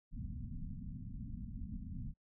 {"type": "low-pass noise", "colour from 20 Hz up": "pink", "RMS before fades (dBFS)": -44, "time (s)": [0.11, 2.14], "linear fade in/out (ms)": 50, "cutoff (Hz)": 260, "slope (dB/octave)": 96, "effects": ["noise-tail reverb RT60 0.1 s tail -26 dB re dry"]}